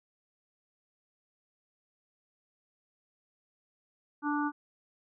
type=harmonic tone; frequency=293.7 Hz; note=D4; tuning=in tune; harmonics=1 / 3 / 4 / 5; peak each=-30 / -35 / -36 / -37 dBFS; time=4.22-4.52 s; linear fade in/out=50 ms; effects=none